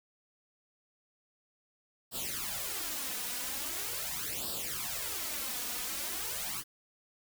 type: noise with flanger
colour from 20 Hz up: white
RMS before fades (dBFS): -37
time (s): 2.11-6.64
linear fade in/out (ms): 50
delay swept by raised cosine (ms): 0.23 to 4.13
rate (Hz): 0.42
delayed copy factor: +0.8
effects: none